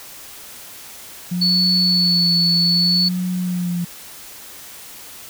sine tone with vibrato, 176.8 Hz, F3, 22 cents sharp, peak -19 dBFS, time 1.31-3.85 s, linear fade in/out 10 ms, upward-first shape sine, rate 0.64 Hz, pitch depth 47 cents each way
sine tone, 4435 Hz, C#8, in tune, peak -14 dBFS, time 1.41-3.09 s, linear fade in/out 10 ms
effects white hiss -38 dBFS RMS until 5.29 s

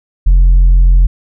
sine tone with tanh clipping, 43.69 Hz, F1, 1 cent sharp, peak -4 dBFS, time 0.26-1.07 s, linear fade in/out 10 ms, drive 2 dB, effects none

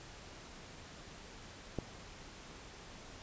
click, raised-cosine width 2 ms, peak -22 dBFS, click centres 1.787 s, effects pink hiss -52 dBFS RMS until 3.22 s + resampled to 16000 Hz

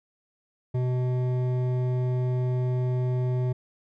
sine tone with hard clipping, 125.9 Hz, B2, 34 cents sharp, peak -25 dBFS, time 0.74-3.53 s, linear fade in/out 10 ms, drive 11 dB, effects none

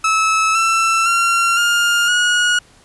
30% pulse tone with pitch steps, 1300 / 1335.8 / 1372.5 / 1410.3 / 1449.1 Hz, E6 / E6 / F6 / F6 / F#6, -24 / +23 / -31 / +17 / -37 cents, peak -10 dBFS, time 0.04-2.59 s, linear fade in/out 5 ms, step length 510 ms, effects pink hiss -49 dBFS RMS until 2.84 s + resampled to 24000 Hz

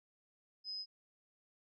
sine tone, 5050 Hz, D#8, 25 cents sharp, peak -40 dBFS, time 0.64-0.86 s, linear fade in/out 50 ms, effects none

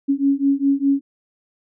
sine beating tone pair, 275 / 279.9 Hz, C#4 / C#4, -14 / +17 cents, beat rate 4.9 Hz, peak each -18 dBFS, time 0.08-1.01 s, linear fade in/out 20 ms, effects none

